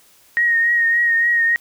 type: tone with vibrato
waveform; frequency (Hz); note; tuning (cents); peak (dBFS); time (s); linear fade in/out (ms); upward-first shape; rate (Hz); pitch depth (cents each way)
sine; 1870; A#6; +5; -13; 0.37-1.56; 0; triangle; 3.5; 37
effects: white hiss -52 dBFS RMS until 1.6 s